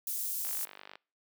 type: high-pass noise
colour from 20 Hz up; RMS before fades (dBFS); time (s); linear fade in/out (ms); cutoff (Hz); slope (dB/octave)
white; -35; 0.07-0.65; 2; 8500; 12
type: click train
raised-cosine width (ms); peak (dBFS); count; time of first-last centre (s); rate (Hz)
0.3; -29; 26; 0.45-0.955; 49.5
effects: noise-tail reverb RT60 0.4 s tail -26 dB re dry + high-pass 400 Hz 12 dB/octave